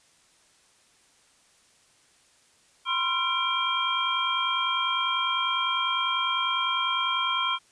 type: tone cluster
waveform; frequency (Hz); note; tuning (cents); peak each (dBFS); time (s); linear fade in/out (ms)
sine; 1004 / 1054 / 1367 / 2351 / 3213; B5 / C6 / F6 / D7 / G7; +28 / +12 / -37 / +1 / +42; -34 / -29 / -30 / -32 / -28; 2.85-7.59; 50
effects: white hiss -61 dBFS RMS until 7.71 s + resampled to 22050 Hz